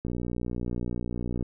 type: click train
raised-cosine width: 3 ms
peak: -19 dBFS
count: 84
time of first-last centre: 0.05-1.426 s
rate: 60.3 Hz
effects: none